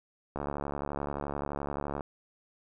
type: click train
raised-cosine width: 1 ms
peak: -20 dBFS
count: 119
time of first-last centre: 0.36-2.008 s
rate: 71.6 Hz
effects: none